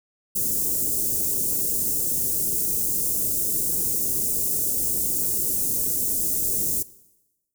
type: band-stop noise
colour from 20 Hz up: white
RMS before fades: -24 dBFS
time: 0.35-6.83 s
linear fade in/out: 10 ms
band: 450 to 7200 Hz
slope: 24 dB/octave
effects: noise-tail reverb RT60 1.0 s tail -19 dB re dry